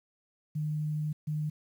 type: tone bursts at uneven times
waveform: sine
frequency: 152.1 Hz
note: D#3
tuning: 39 cents flat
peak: -29 dBFS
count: 2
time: 0.55-1.13 / 1.27-1.5 s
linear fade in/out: 10 ms
effects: 10-bit